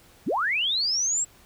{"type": "linear sweep", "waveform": "sine", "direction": "up", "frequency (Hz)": [116.54, 7740], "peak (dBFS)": -22, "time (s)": [0.26, 1.25], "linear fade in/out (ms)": 20, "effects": ["pink hiss -55 dBFS RMS until 1.45 s"]}